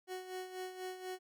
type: tone with tremolo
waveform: 30% pulse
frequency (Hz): 370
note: F#4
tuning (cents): 0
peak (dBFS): -37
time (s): 0.07-1.19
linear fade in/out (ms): 50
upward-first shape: sine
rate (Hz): 4.1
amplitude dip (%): 65
effects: none